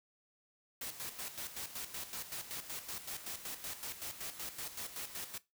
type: noise with tremolo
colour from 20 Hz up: white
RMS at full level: -42 dBFS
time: 0.81-5.38 s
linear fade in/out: 5 ms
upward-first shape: square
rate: 5.3 Hz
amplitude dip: 65%
effects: noise-tail reverb RT60 0.2 s tail -18 dB re dry